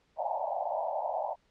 pink band-pass noise, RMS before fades -33 dBFS, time 0.16-1.36 s, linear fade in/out 50 ms, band 580 to 920 Hz, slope 96 dB/octave, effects pink hiss -70 dBFS RMS until 1.5 s + low-pass 5000 Hz 12 dB/octave

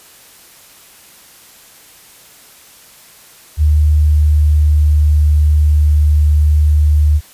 sine tone with pitch glide, 75.6 to 75.08 Hz, D#2 to D2, -49 to +39 cents, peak -7 dBFS, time 3.57-7.21 s, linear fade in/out 50 ms, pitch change -12 cents, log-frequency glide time 3.91-4.72 s, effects white hiss -42 dBFS RMS until 7.33 s + resampled to 32000 Hz

